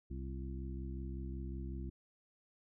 harmonic tone with a mistuned harmonic, 65.41 Hz, C2, in tune, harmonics 1 / 2 / 3 / 4 / 5, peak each -41 / -48 / -49 / -52 / -51 dBFS, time 0.1-1.9 s, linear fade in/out 10 ms, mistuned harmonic 5, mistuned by +63 cents, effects none

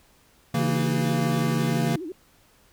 square chord, A# diminished, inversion first, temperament equal with one note detuned, 138.59 / 164.81 / 230.5 Hz, C#3 / E3 / A#3, 0 / 0 / -19 cents, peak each -27 dBFS, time 0.54-1.96 s, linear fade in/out 5 ms
sine tone with vibrato, 338.8 Hz, E4, 48 cents sharp, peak -31 dBFS, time 0.59-2.12 s, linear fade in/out 2 ms, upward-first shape sine, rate 12 Hz, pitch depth 200 cents each way
effects pink hiss -59 dBFS RMS until 2.72 s

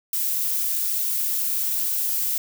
violet noise, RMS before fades -24 dBFS, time 0.13-2.38 s, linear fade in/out 2 ms, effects none

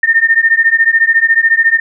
sine beating tone pair, 1812 / 1826 Hz, A#6 / A#6, -50 / -36 cents, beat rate 14 Hz, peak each -10 dBFS, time 0.03-1.8 s, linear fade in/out 5 ms, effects none

